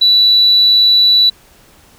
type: tone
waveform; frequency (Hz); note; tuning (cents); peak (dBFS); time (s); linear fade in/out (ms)
sine; 3951; B7; 0; -5; 0.01-1.3; 10
effects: tanh soft clip ceiling -1 dBFS + pink hiss -46 dBFS RMS until 1.98 s